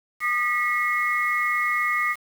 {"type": "tone cluster", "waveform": "sine", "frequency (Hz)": [1219, 1945, 2168], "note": ["D#6", "B6", "C#7"], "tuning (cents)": [-36, -27, -39], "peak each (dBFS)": -25, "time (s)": [0.2, 2.16], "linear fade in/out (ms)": 50, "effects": ["7-bit"]}